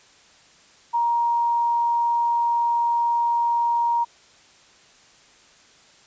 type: tone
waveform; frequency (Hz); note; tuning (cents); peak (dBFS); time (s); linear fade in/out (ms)
sine; 941; A#5; +16; -18; 0.93-4.05; 20
effects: white hiss -53 dBFS RMS until 6.06 s + resampled to 16000 Hz